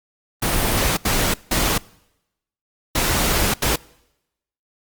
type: noise bursts at uneven times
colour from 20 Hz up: pink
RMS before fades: -19 dBFS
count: 5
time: 0.42-0.97 / 1.05-1.34 / 1.51-1.78 / 2.95-3.54 / 3.62-3.76 s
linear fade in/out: 5 ms
effects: noise-tail reverb RT60 0.9 s tail -24 dB re dry + Opus 32 kbps